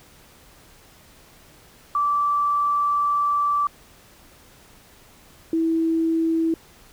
sine tone pair in turn, 1163 / 326.4 Hz, D6 / E4, -17 / -17 cents, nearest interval octave + minor seventh, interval 2200 cents, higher first, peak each -18 dBFS, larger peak neither, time 1.95-3.67 / 5.53-6.54 s, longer first, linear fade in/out 2 ms, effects pink hiss -51 dBFS RMS until 6.92 s

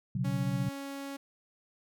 sine chord, B suspended second, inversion none, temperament equal, 123.47 / 138.59 / 185 Hz, B2 / C#3 / F#3, 0 / 0 / 0 cents, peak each -33 dBFS, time 0.15-0.69 s, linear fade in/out 5 ms
sawtooth tone, 277.2 Hz, C#4, in tune, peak -34 dBFS, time 0.24-1.17 s, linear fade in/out 10 ms
effects none

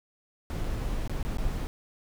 brown noise with dropouts, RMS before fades -30 dBFS, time 0.5-1.67 s, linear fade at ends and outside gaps 0 ms, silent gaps 0.639-0.643 / 1.077-1.096 / 1.228-1.25 / 1.371-1.384 s, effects none

